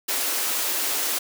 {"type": "high-pass noise", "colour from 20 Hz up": "white", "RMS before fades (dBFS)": -25, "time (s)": [0.08, 1.19], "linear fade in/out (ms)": 10, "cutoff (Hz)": 260, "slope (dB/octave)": 96, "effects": []}